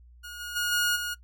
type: tone with level steps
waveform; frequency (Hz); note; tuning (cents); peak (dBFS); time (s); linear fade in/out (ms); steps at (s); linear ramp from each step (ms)
sawtooth; 1438; F#6; -50; -35 / -31 / -22 / -19 / -26; 0.23-1.15; 20; 0.39 / 0.55 / 0.71 / 0.95; 20
effects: noise-tail reverb RT60 0.1 s tail -21 dB re dry + added 60 Hz sine -50 dBFS peak until 1.23 s